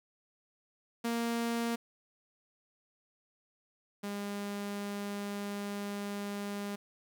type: tone pair in turn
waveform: sawtooth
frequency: 233.1 / 202.8 Hz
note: A#3 / G#3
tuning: 0 / -41 cents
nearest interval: major second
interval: 241 cents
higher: first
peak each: -27 / -32 dBFS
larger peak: first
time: 1.04-1.76 / 4.03-6.76 s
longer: second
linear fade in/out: 10 ms
effects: 11-bit